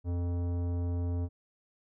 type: tone with tanh clipping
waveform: sine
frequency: 87.31 Hz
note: F2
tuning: in tune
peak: -31 dBFS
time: 0.04-1.29 s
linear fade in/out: 50 ms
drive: 15 dB
effects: none